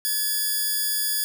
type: tone pair together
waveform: 5% pulse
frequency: 1704 / 4823 Hz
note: G#6 / D8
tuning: +44 / +45 cents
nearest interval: octave + tritone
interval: 1801 cents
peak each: -17 dBFS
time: 0.05-1.24 s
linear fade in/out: 0 ms
effects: none